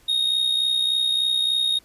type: tone with amplitude modulation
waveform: triangle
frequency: 3729 Hz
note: A#7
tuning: in tune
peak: -15 dBFS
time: 0.08-1.79 s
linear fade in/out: 10 ms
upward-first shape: sine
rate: 63.4 Hz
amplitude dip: 55%
effects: pink hiss -56 dBFS RMS until 1.84 s + resampled to 32000 Hz